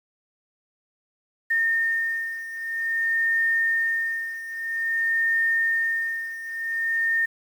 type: beating tone pair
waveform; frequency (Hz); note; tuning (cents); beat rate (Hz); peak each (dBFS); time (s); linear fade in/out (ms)
sine; 1824 / 1824.51; A#6 / A#6; -38 / -38; 0.51; -23 / -27; 1.5-7.26; 10
effects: 8-bit